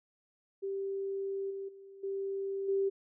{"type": "tone with level steps", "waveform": "sine", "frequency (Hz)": 391.5, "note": "G4", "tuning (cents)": -2, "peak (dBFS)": [-33, -37, -49, -33, -27], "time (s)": [0.62, 2.9], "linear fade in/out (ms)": 20, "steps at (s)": [1.5, 1.68, 2.03, 2.68], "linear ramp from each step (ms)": 10, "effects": []}